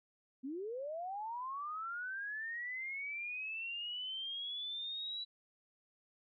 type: linear sweep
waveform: sine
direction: up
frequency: 246.9 to 3947 Hz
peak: -39 dBFS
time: 0.43-5.25 s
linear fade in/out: 20 ms
effects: none